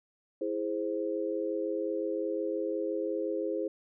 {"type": "chord", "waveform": "sine", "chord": "E augmented", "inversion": "none", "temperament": "equal", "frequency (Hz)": [329.6, 415.3, 523.3], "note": ["E4", "G#4", "B#4"], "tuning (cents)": [0, 0, 0], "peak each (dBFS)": -34, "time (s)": [0.41, 3.68], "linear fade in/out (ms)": 5, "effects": []}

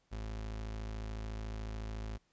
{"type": "tone", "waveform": "35% pulse", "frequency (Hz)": 53.9, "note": "A1", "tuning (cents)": -35, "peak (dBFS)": -37, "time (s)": [0.11, 2.18], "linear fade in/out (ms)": 20, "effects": ["pink hiss -75 dBFS RMS until 2.32 s", "resampled to 16000 Hz"]}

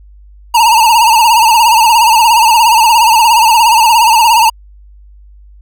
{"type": "tone with vibrato", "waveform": "square", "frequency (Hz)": 909, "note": "A#5", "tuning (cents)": -44, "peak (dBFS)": -5, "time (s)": [0.54, 4.5], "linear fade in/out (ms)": 10, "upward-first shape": "sine", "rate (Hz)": 17, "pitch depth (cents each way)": 93, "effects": ["added 50 Hz sine -35 dBFS peak until 5.61 s"]}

